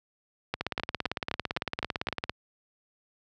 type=two click trains; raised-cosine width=0.3 ms; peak=-13 / -12 dBFS; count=31 / 7; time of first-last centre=0.61-2.295 / 0.54-2.086 s; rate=17.8 / 3.88 Hz; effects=high-pass 60 Hz 12 dB/octave